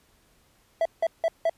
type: tone bursts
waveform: triangle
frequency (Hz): 659.3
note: E5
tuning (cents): 0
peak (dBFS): -18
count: 4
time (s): 0.81-1.496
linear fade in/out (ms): 2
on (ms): 44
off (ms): 170
effects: pink hiss -63 dBFS RMS until 1.57 s + resampled to 32000 Hz